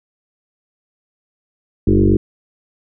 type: tone with frequency modulation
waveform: sine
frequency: 207.2 Hz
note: G#3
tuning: 4 cents flat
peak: -9 dBFS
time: 1.87-2.17 s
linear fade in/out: 5 ms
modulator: 48.2 Hz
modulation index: 3.8
effects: none